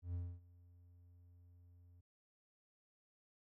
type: tone with ADSR envelope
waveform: triangle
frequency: 87.7 Hz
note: F2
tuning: 8 cents sharp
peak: -36 dBFS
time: 0.02-2.01 s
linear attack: 120 ms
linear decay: 260 ms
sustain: -23 dB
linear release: 8 ms
effects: none